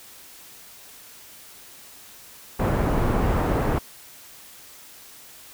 pink low-pass noise, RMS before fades -22 dBFS, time 2.59-3.79 s, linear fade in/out 10 ms, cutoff 1100 Hz, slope 12 dB/octave, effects white hiss -46 dBFS RMS until 5.53 s

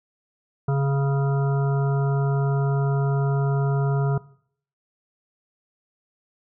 harmonic tone, 138.59 Hz, C#3, in tune, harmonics 1 / 3 / 5 / 7 / 9 / 10, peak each -19 / -29 / -33 / -36 / -38 / -39 dBFS, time 0.68-4.18 s, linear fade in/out 5 ms, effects noise-tail reverb RT60 0.6 s tail -20 dB re dry

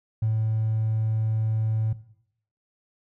triangle tone with hard clipping, 110 Hz, A2, in tune, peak -21 dBFS, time 0.22-1.93 s, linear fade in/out 5 ms, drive 3 dB, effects noise-tail reverb RT60 0.7 s tail -17 dB re dry

